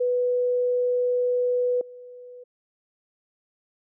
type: tone with level steps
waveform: sine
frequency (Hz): 493.9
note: B4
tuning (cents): 0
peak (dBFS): -20 / -40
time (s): 0-2.44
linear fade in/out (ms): 10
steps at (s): 1.81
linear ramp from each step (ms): 2
effects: none